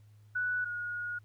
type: tone pair in turn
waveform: sine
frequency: 1480 / 1443.7 Hz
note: F#6 / F#6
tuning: 0 / -43 cents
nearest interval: unison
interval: 43 cents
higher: first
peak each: -29 / -34 dBFS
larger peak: first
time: 0.35-0.65 / 0.65-1.19 s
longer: second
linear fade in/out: 10 ms
effects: added 105 Hz sine -55 dBFS peak until 1.24 s + pink hiss -73 dBFS RMS until 1.24 s